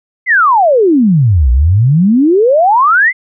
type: exponential two-way sweep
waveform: sine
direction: down then up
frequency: 2124 to 58.27 to 2124 Hz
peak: -5 dBFS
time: 0.26-3.13 s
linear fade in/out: 50 ms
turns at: 1.51 s
effects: none